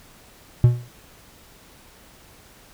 triangle tone with exponential decay, 121.1 Hz, B2, 34 cents flat, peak -5 dBFS, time 0.64-0.89 s, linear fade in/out 0 ms, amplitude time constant 53 ms, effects pink hiss -50 dBFS RMS until 2.73 s

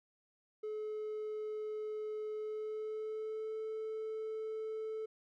triangle tone with pitch glide, 428.5 to 438 Hz, A4 to A4, -46 to -8 cents, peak -35 dBFS, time 0.63-5.06 s, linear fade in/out 10 ms, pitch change +38 cents, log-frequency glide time 2.34-3.57 s, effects tanh soft clip ceiling -32 dBFS

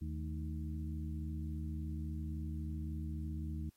harmonic tone with a mistuned harmonic, 78 Hz, D#2, 5 cents sharp, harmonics 1 / 2 / 3 / 4, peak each -39 / -45 / -47 / -49 dBFS, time 0.01-3.7 s, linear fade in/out 10 ms, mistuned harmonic 3, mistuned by -110 cents, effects white hiss -75 dBFS RMS until 3.76 s + AAC 48 kbps

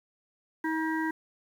harmonic tone, 318.7 Hz, D#4, 42 cents sharp, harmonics 1 / 3 / 5 / 6, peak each -29 / -34 / -36 / -37 dBFS, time 0.64-1.11 s, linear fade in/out 5 ms, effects 9-bit

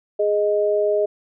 sine tone pair together, 415.3 / 622.3 Hz, G#4 / D#5, 0 / 0 cents, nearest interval perfect fifth, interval 700 cents, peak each -19 dBFS, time 0.19-1.06 s, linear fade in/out 10 ms, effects none

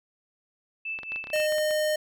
sine tone with tremolo, 2637 Hz, E7, in tune, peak -29 dBFS, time 0.85-1.47 s, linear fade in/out 5 ms, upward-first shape sine, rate 4.2 Hz, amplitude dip 70%
clicks, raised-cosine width 0.3 ms, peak -24 dBFS, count 12, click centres 0.989 / 1.033 / 1.12 / 1.16 / 1.241 / 1.271 / 1.302 / 1.36 / 1.401 / 1.523 / 1.583 / 1.709 s
square tone, 612 Hz, D#5, 29 cents flat, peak -24 dBFS, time 1.33-1.96 s, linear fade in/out 5 ms
effects none

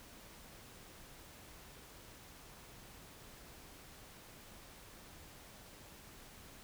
silence, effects pink hiss -56 dBFS RMS until 6.63 s

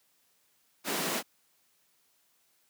pink high-pass noise, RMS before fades -32 dBFS, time 0.84-1.23 s, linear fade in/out 50 ms, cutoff 170 Hz, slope 48 dB/octave, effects white hiss -70 dBFS RMS until 2.69 s + high-pass 100 Hz 12 dB/octave

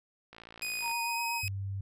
click train, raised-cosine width 0.3 ms, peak -32 dBFS, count 34, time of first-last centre 0.33-0.913 s, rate 56.6 Hz
sawtooth tone with pitch glide, 2489 to 2530 Hz, D#7 to D#7, 0 to +28 cents, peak -30 dBFS, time 0.62-1.48 s, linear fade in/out 0 ms, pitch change +28 cents, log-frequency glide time 1.03-1.23 s
sine tone with vibrato, 932 Hz, A#5, 1 cent flat, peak -33 dBFS, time 0.81-1.42 s, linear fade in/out 50 ms, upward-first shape triangle, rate 8.1 Hz, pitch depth 24 cents each way
sine tone, 97.9 Hz, G2, 2 cents flat, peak -33 dBFS, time 1.43-1.81 s, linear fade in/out 5 ms
effects none

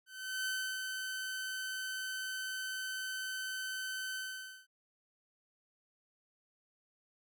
sawtooth tone with ADSR envelope, 1528 Hz, G6, 45 cents flat, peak -30 dBFS, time 0.06-4.67 s, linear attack 400 ms, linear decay 320 ms, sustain -4 dB, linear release 510 ms, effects none

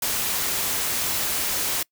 white noise, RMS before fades -25 dBFS, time 0.02-1.83 s, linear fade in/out 5 ms, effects noise-tail reverb RT60 0.1 s tail -25 dB re dry

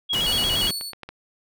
sine tone with vibrato, 3106 Hz, G7, 17 cents flat, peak -21 dBFS, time 0.09-0.71 s, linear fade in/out 20 ms, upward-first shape square, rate 8.6 Hz, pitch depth 110 cents each way
pink noise, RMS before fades -29 dBFS, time 0.13-0.71 s, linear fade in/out 2 ms
sawtooth tone with tremolo, 4435 Hz, C#8, in tune, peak -24 dBFS, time 0.23-0.93 s, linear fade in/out 50 ms, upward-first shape square, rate 2.7 Hz, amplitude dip 35%
clicks, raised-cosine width 0.3 ms, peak -20 dBFS, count 4, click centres 0.811 / 0.933 / 1.033 / 1.09 s
effects none

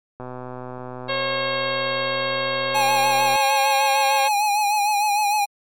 click train, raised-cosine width 1 ms, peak -20 dBFS, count 399, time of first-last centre 0.2-3.359 s, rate 126 Hz
harmonic tone, 543 Hz, C#5, 36 cents flat, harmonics 1 / 2 / 3 / 4 / 5 / 6 / 7 / 8, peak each -25 / -28 / -30 / -31 / -32 / -33 / -33 / -34 dBFS, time 1.08-4.29 s, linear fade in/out 20 ms
square tone with vibrato, 830.6 Hz, G#5, in tune, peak -18 dBFS, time 2.74-5.46 s, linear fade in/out 20 ms, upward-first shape sine, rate 6.6 Hz, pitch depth 50 cents each way
effects MP3 64 kbps

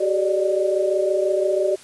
sine tone cluster, 378.7 / 413.7 / 577 / 603 Hz, F#4 / G#4 / D5 / D5, +40 / -7 / -31 / +46 cents, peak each -21 / -30 / -25 / -21 dBFS, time 0-1.76 s, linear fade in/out 10 ms, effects white hiss -45 dBFS RMS until 1.83 s + resampled to 24000 Hz

